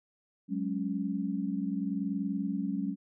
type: chord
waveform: sine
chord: F# suspended second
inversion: none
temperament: equal with one note detuned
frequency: 186.93 / 207.7 / 277.2 Hz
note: F#3 / G#3 / C#4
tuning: +18 / 0 / 0 cents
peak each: -34 dBFS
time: 0.48-2.96 s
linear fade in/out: 50 ms
effects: none